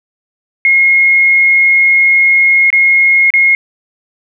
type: tone with dropouts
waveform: sine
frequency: 2154 Hz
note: C7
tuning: 50 cents sharp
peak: -5 dBFS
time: 0.65-3.55 s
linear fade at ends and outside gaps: 1 ms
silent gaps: 2.703-2.728 / 3.304-3.338 s
effects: none